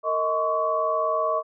sine tone cluster, 458.2 / 630 / 1047 / 1127 Hz, A#4 / D#5 / C6 / C#6, -30 / +21 / +1 / +28 cents, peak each -31 / -24 / -32 / -25 dBFS, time 0.03-1.43 s, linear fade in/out 50 ms, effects none

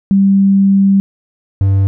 sine / triangle tone pair in turn, 196 / 97.55 Hz, G3 / G2, 0 / -8 cents, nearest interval octave, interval 1208 cents, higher first, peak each -6 dBFS, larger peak neither, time 0.11-1 / 1.61-1.87 s, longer first, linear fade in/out 0 ms, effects none

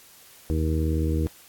harmonic tone, 78.9 Hz, D#2, 25 cents sharp, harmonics 1 / 2 / 3 / 4 / 5 / 6, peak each -23 / -30 / -34 / -29 / -36 / -34 dBFS, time 0.5-1.27 s, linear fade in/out 0 ms, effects white hiss -51 dBFS RMS until 1.48 s + AAC 64 kbps

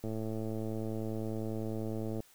click train, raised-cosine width 2 ms, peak -25 dBFS, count 239, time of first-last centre 0.04-2.204 s, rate 110 Hz, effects white hiss -62 dBFS RMS until 2.34 s

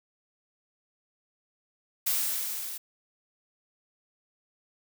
blue noise with level ramp, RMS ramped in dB -26 to -38 dBFS, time 2.06-2.78 s, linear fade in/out 10 ms, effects none

